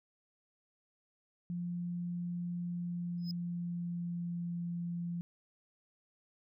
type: tone with pitch glide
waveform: sine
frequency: 174.61 to 172.31 Hz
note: F3 to F3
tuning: 0 to -23 cents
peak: -35 dBFS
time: 1.5-5.21 s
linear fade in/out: 0 ms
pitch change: -23 cents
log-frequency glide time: 2.59-4.6 s
type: tone with exponential growth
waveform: triangle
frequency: 5080 Hz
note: D#8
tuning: 35 cents sharp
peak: -37 dBFS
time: 3.18-3.31 s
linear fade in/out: 1 ms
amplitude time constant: 28 ms
effects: none